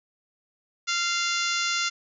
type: harmonic tone with a mistuned harmonic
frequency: 696 Hz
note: F5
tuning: 6 cents flat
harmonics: 2 / 3 / 4 / 5 / 6 / 7 / 8 / 9 / 10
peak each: -29 / -31 / -32 / -33 / -34 / -34 / -35 / -36 / -36 dBFS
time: 0.87-1.9 s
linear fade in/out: 20 ms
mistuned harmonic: 2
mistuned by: -15 cents
effects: none